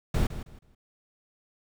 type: noise with echo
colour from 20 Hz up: brown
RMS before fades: -24 dBFS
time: 0.14-0.27 s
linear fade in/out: 5 ms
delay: 160 ms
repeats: 3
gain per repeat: -12 dB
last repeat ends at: 0.75 s
effects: none